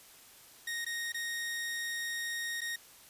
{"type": "tone with dropouts", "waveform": "sawtooth", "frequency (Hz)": 1864.7, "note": "A#6", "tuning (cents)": 0, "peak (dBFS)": -31, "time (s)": [0.67, 2.76], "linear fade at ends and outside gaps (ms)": 5, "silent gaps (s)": [[0.848, 0.863], [1.122, 1.143], [2.608, 2.615]], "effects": ["white hiss -56 dBFS RMS until 3.09 s", "resampled to 32000 Hz"]}